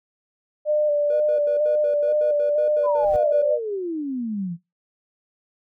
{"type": "tone with vibrato", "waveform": "sine", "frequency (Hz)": 594, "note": "D5", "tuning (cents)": 20, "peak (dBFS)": -17, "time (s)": [0.65, 3.59], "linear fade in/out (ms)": 50, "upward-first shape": "square", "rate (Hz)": 2.1, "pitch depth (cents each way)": 23}
{"type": "tone bursts", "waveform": "triangle", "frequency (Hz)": 486, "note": "B4", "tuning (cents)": -28, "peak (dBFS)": -27, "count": 13, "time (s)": [1.1, 3.42], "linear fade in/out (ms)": 2, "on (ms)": 100, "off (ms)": 85}
{"type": "exponential sweep", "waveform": "sine", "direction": "down", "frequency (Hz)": [1046.5, 164.81], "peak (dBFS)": -24, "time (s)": [2.83, 4.57], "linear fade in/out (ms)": 50}
{"type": "noise with exponential growth", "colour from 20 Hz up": "brown", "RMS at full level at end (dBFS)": -34, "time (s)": [2.84, 3.16], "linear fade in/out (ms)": 0, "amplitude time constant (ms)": 68}
{"effects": ["noise-tail reverb RT60 0.2 s tail -18 dB re dry"]}